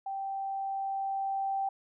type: tone with level ramp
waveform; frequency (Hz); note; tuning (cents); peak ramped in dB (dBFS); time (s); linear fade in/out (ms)
sine; 781; G5; -7; -33 to -28; 0.06-1.69; 5
effects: none